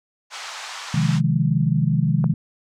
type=band-pass noise; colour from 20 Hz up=pink; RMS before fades=-34 dBFS; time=0.3-1.21 s; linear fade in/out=50 ms; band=820 to 7000 Hz; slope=24 dB/octave
type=chord; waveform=sine; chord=F minor seventh; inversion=second; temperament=equal with one note detuned; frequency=129.91 / 155.56 / 174.61 / 207.7 Hz; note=C3 / Eb3 / F3 / Ab3; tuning=-12 / 0 / 0 / 0 cents; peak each=-22 / -19 / -24 / -25 dBFS; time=0.94-2.34 s; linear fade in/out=5 ms
type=click; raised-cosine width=1 ms; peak=-15 dBFS; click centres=2.242 s
effects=none